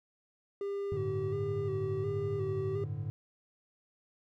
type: tone with vibrato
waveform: triangle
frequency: 392.2 Hz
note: G4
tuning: 1 cent sharp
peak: -31 dBFS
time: 0.61-2.84 s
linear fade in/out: 2 ms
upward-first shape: square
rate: 1.4 Hz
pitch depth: 34 cents each way
type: chord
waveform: triangle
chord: G suspended second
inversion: none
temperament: equal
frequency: 98 / 110 / 146.83 Hz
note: G2 / A2 / D3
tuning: 0 / 0 / 0 cents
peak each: -38 / -36 / -37 dBFS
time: 0.92-3.1 s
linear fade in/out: 0 ms
effects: none